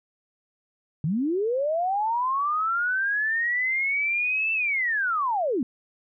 sine linear two-way sweep, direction up then down, 138.59 to 2667 to 220.3 Hz, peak -22 dBFS, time 1.04-5.63 s, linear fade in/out 2 ms, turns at 4.53 s, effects none

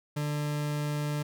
40% pulse tone, 148 Hz, D3, 14 cents sharp, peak -28 dBFS, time 0.16-1.23 s, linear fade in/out 10 ms, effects none

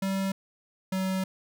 square tone pair in turn, 193.4 / 188.98 Hz, G3 / F#3, -23 / +37 cents, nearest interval unison, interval 40 cents, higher first, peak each -27 dBFS, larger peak neither, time 0.02-0.32 / 0.92-1.24 s, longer second, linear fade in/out 5 ms, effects none

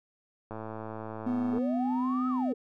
click train, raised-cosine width 1 ms, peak -25 dBFS, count 119, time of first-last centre 0.51-1.583 s, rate 110 Hz
triangle tone with pitch glide, 246.9 to 254.7 Hz, B3 to C4, 0 to -46 cents, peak -25 dBFS, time 1.26-2.53 s, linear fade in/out 10 ms, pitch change +54 cents, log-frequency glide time 1.53-2.07 s
sine linear two-way sweep, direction up then down, 415.3 to 1300 to 415.3 Hz, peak -33 dBFS, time 1.53-2.54 s, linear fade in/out 5 ms, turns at 2.28 s
effects none

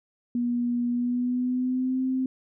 sine tone with pitch glide, 241.1 to 259.9 Hz, B3 to C4, -41 to -11 cents, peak -23 dBFS, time 0.35-2.26 s, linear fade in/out 2 ms, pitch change +130 cents, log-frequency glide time 0.89-2.02 s, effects none

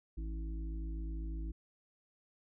harmonic tone with a mistuned harmonic, 54 Hz, A1, 32 cents flat, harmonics 1 / 3 / 5 / 6, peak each -37 / -51 / -54 / -50 dBFS, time 0.17-1.52 s, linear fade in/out 10 ms, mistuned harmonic 3, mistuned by +45 cents, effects none

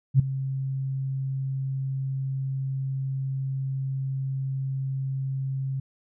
sine tone with ADSR envelope, 134.3 Hz, C3, 46 cents sharp, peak -11 dBFS, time 0.14-5.8 s, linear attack 54 ms, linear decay 8 ms, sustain -15 dB, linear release 5 ms, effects none

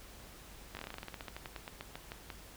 slowing click train, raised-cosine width 0.3 ms, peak -26 dBFS, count 22, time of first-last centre 0.75-2.302 s, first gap 19 ms, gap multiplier 1.12, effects added 50 Hz sine -57 dBFS peak until 2.56 s + pink hiss -54 dBFS RMS until 2.56 s

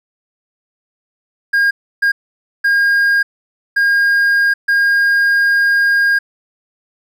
triangle tone bursts at uneven times, 1620 Hz, G#6, 43 cents flat, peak -8 dBFS, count 5, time 1.53-1.71 / 2.02-2.12 / 2.64-3.23 / 3.76-4.54 / 4.68-6.19 s, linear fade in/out 10 ms, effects none

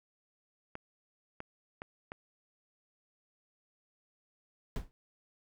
clicks, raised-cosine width 0.5 ms, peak -26 dBFS, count 4, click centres 0.754 / 1.404 / 1.819 / 2.119 s
brown noise with exponential decay, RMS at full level -29 dBFS, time 4.76-4.91 s, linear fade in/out 0 ms, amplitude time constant 31 ms
effects none

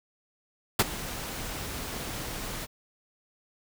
pink noise with ADSR envelope, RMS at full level -18 dBFS, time 0.79-2.67 s, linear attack 7 ms, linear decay 34 ms, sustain -18 dB, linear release 34 ms, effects none

